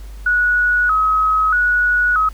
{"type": "tone with vibrato", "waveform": "sine", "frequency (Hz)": 1366, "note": "F6", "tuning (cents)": -39, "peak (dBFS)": -12, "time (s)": [0.26, 2.29], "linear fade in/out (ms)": 5, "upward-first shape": "square", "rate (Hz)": 0.79, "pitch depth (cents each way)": 120, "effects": ["added 50 Hz sine -30 dBFS peak until 2.33 s", "pink hiss -47 dBFS RMS until 2.33 s"]}